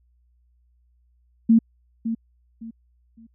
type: tone with echo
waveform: sine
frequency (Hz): 226.9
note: A#3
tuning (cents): -47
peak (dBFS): -11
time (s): 1.49-1.59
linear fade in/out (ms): 10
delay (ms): 560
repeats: 3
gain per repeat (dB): -11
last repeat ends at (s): 3.27
effects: added 60 Hz sine -59 dBFS peak until 3.34 s